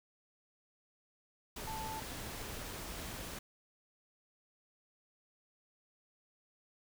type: tone in noise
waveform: sine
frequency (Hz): 880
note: A5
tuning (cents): 0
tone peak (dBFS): -41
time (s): 1.67-2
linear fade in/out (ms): 5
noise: pink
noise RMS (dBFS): -44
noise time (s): 1.56-3.39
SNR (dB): 0
effects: none